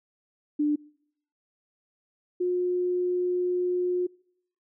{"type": "tone pair in turn", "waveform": "sine", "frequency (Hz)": [296.7, 359.2], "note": ["D4", "F4"], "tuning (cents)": [18, 49], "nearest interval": "minor third", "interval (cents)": 331, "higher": "second", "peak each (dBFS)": [-21, -23], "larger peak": "first", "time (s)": [[0.59, 0.76], [2.4, 4.07]], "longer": "second", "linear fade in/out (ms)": 10, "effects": ["noise-tail reverb RT60 0.7 s tail -26 dB re dry"]}